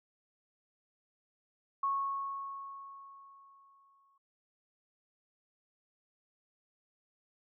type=tone with exponential decay; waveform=sine; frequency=1101 Hz; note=C#6; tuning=12 cents flat; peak=-28 dBFS; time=1.83-4.18 s; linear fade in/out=5 ms; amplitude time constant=510 ms; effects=none